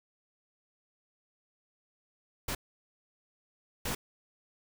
pink noise bursts at uneven times, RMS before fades -34 dBFS, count 2, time 2.48-2.55 / 3.85-3.95 s, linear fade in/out 5 ms, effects none

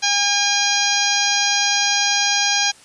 harmonic tone with a mistuned harmonic, 811 Hz, G#5, 41 cents flat, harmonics 1 / 2 / 3 / 4 / 5 / 6 / 7 / 8, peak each -24 / -24 / -24 / -24 / -24 / -24 / -24 / -24 dBFS, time 0.02-2.72 s, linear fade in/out 20 ms, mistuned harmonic 6, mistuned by +21 cents, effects white hiss -47 dBFS RMS until 2.84 s + resampled to 22050 Hz

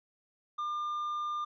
sine tone with hard clipping, 1200 Hz, D6, 37 cents sharp, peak -33 dBFS, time 0.58-1.45 s, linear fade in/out 10 ms, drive 3 dB, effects resampled to 16000 Hz

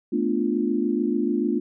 sine chord, B half-diminished seventh, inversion third, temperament equal, 220 / 246.9 / 293.7 / 349.2 Hz, A3 / B3 / D4 / F4, 0 / 0 / 0 / 0 cents, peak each -26 dBFS, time 0.12-1.6 s, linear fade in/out 10 ms, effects none

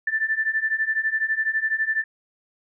sine beating tone pair, 1760 / 1772 Hz, A6 / A6, 0 / +12 cents, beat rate 12 Hz, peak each -25 / -23 dBFS, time 0.07-2.04 s, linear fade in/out 5 ms, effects none

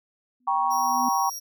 sine tone with exponential growth, 247.7 Hz, B3, 5 cents sharp, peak -26 dBFS, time 0.4-1.09 s, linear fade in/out 5 ms, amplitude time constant 150 ms
sine chord, G diminished, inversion none, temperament equal with one note detuned, 784 / 951.4 / 1108.7 Hz, G5 / Bb5 / Db6, 0 / +35 / 0 cents, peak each -25 dBFS, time 0.47-1.3 s, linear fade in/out 10 ms
sawtooth tone, 5650 Hz, F8, 19 cents sharp, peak -30 dBFS, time 0.7-1.4 s, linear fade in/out 20 ms
effects none

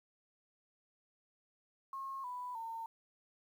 sine tone with pitch steps, 1080 / 990.4 / 908.2 Hz, C#6 / B5 / A#5, -45 / +5 / -45 cents, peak -40 dBFS, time 1.93-2.86 s, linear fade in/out 2 ms, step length 310 ms, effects 11-bit

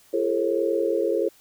sine tone cluster, 341.9 / 411.5 / 452.7 / 539 Hz, F4 / G#4 / A4 / C#5, -37 / -16 / +49 / -49 cents, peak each -26 dBFS, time 0.13-1.29 s, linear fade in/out 10 ms, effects white hiss -56 dBFS RMS until 1.4 s

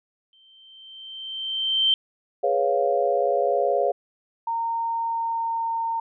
sine tone with exponential growth, 3121 Hz, G7, 8 cents flat, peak -15 dBFS, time 0.33-1.94 s, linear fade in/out 1 ms, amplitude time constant 350 ms
sine chord, C# dominant seventh, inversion second, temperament equal, 415.3 / 493.9 / 554.4 / 698.5 Hz, G#4 / B4 / C#5 / E#5, 0 / 0 / 0 / 0 cents, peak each -26 / -26 / -23 / -24 dBFS, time 2.43-3.92 s, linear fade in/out 10 ms
sine tone with pitch glide, 920 to 914.2 Hz, A#5 to A#5, -23 to -34 cents, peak -23 dBFS, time 4.47-6 s, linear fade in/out 5 ms, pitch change -11 cents, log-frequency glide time 4.87-5.73 s
effects none

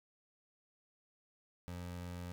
25% pulse tone, 88.3 Hz, F2, 20 cents sharp, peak -39 dBFS, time 1.68-2.32 s, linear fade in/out 0 ms, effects none

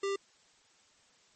square tone, 395.5 Hz, G4, 15 cents sharp, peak -31 dBFS, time 0.03-0.16 s, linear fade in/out 5 ms, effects white hiss -65 dBFS RMS until 1.35 s + MP3 32 kbps

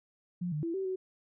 sine tone with pitch steps, 176.9 / 150.6 / 333.9 / 384 / 374.5 Hz, F3 / D3 / E4 / G4 / F#4, +23 / +44 / +22 / -36 / +21 cents, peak -31 dBFS, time 0.41-0.96 s, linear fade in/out 10 ms, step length 110 ms, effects none

